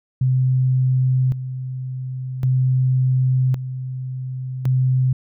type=tone with tremolo; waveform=sine; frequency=129.1 Hz; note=C3; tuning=23 cents flat; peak=-14 dBFS; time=0.21-5.13 s; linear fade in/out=5 ms; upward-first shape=square; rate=0.45 Hz; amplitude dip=70%; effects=none